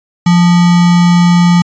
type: tone with sample-and-hold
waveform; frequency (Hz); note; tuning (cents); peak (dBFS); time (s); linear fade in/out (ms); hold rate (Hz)
sine; 174.61; F3; 0; -4; 0.26-1.62; 5; 1050
effects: resampled to 16000 Hz